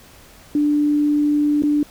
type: tone with dropouts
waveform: sine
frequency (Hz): 294.8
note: D4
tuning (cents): +7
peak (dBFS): -14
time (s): 0.55-1.83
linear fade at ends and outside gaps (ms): 2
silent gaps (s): 1.623-1.635
effects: pink hiss -46 dBFS RMS until 1.9 s